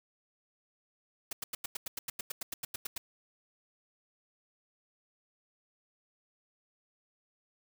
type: noise bursts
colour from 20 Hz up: white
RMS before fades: -37 dBFS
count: 16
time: 1.31-2.98 s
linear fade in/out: 5 ms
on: 20 ms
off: 90 ms
effects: none